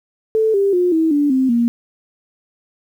sine tone with pitch steps, 440 / 396.6 / 357.4 / 322.1 / 290.3 / 261.6 / 235.8 Hz, A4 / G4 / F4 / E4 / D4 / C4 / A#3, 0 / +20 / +40 / -40 / -20 / 0 / +20 cents, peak -12 dBFS, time 0.35-1.68 s, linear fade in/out 0 ms, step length 190 ms, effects 8-bit

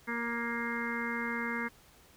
harmonic tone, 234.7 Hz, A#3, 12 cents sharp, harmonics 1 / 2 / 4 / 5 / 6 / 7 / 8 / 9, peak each -37 / -42 / -42 / -43 / -43 / -39 / -45 / -38 dBFS, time 0.07-1.69 s, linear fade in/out 20 ms, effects pink hiss -60 dBFS RMS until 2.16 s

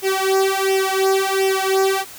sawtooth tone with flanger, 385.1 Hz, G4, 31 cents flat, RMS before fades -18 dBFS, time 0.02-2.05 s, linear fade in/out 50 ms, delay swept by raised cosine 0.35 to 2.45 ms, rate 1.4 Hz, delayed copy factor +1, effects white hiss -38 dBFS RMS until 2.18 s

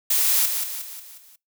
blue noise with echo, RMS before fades -20 dBFS, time 0.1-0.46 s, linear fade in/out 5 ms, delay 180 ms, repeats 5, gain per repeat -6 dB, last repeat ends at 1.36 s, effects noise-tail reverb RT60 0.2 s tail -24 dB re dry

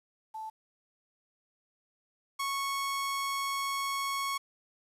sine / sawtooth tone pair in turn, 876 / 1103.7 Hz, A5 / C#6, -8 / -8 cents, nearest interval major third, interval 400 cents, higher second, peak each -37 / -27 dBFS, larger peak second, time 0.34-0.5 / 2.39-4.38 s, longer second, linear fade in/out 10 ms, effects resampled to 32000 Hz + 10-bit

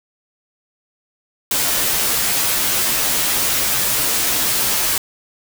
white noise with comb filter, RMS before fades -18 dBFS, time 1.51-4.98 s, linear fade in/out 2 ms, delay 12 ms, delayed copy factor -0.75, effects none

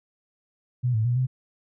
sine tone with pitch steps, 124.1 / 109.7 / 121.6 / 128.4 Hz, B2 / A2 / B2 / C3, +9 / -5 / -26 / -32 cents, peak -20 dBFS, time 0.83-1.27 s, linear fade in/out 20 ms, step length 110 ms, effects none

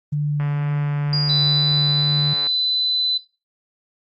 sine tone with vibrato, 146.83 Hz, D3, in tune, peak -18 dBFS, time 0.12-2.34 s, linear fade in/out 10 ms, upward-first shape sine, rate 2.1 Hz, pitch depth 9 cents each way
click train, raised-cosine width 0.5 ms, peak -20 dBFS, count 299, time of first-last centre 0.4-2.469 s, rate 144 Hz
sine tone with exponential decay, 4835 Hz, D8, 50 cents sharp, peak -19 dBFS, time 1.13-3.25 s, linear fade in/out 2 ms, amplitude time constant 460 ms
sine tone with pitch glide, 3979 to 4011 Hz, B7 to B7, +12 to +26 cents, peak -18 dBFS, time 1.29-3.18 s, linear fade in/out 10 ms, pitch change +14 cents, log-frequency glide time 1.44-2.53 s
effects noise-tail reverb RT60 0.3 s tail -18 dB re dry + Opus 32 kbps

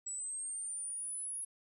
sine linear sweep, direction up, 7780 to 10560 Hz, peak -36 dBFS, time 0.06-1.45 s, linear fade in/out 10 ms, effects tanh soft clip ceiling -36 dBFS + 13-bit

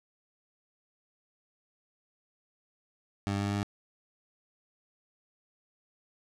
20% pulse tone with pitch steps, 99.8 / 100.67 / 101.54 Hz, G2 / G2 / G#2, +32 / +47 / -39 cents, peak -24 dBFS, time 3.27-3.63 s, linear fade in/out 0 ms, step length 120 ms, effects low-pass 8000 Hz 12 dB/octave

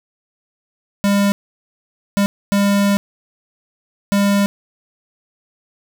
square tone bursts at uneven times, 200.9 Hz, G3, 43 cents sharp, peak -13 dBFS, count 4, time 1.04-1.32 / 2.17-2.26 / 2.52-2.97 / 4.12-4.46 s, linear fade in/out 0 ms, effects none

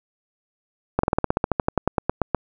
slowing click train, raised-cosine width 1 ms, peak -4 dBFS, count 18, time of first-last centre 0.99-2.347 s, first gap 44 ms, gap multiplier 1.07, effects none

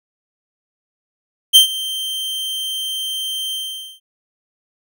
45% pulse tone with ADSR envelope, 3136 Hz, G7, in tune, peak -3 dBFS, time 1.53-4 s, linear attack 28 ms, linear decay 110 ms, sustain -18 dB, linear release 470 ms, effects none

